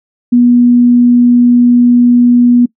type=tone; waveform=sine; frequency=242.7 Hz; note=B3; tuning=30 cents flat; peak=-3 dBFS; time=0.32-2.66 s; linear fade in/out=10 ms; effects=noise-tail reverb RT60 0.1 s tail -21 dB re dry